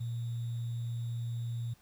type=tone with sample-and-hold; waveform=sine; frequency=117.4 Hz; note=A#2; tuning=13 cents sharp; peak=-33 dBFS; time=0-1.74 s; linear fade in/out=10 ms; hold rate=3675 Hz; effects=pink hiss -65 dBFS RMS until 1.81 s